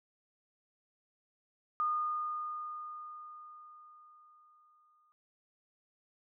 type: tone with exponential decay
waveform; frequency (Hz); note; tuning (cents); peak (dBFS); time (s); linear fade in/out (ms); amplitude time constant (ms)
sine; 1223; D#6; -30; -28; 1.8-5.12; 0; 720
effects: none